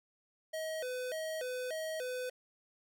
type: tone with vibrato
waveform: square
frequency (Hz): 565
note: C#5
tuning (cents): +33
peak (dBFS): -37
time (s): 0.53-2.3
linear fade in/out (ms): 10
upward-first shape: square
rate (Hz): 1.7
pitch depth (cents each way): 200
effects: none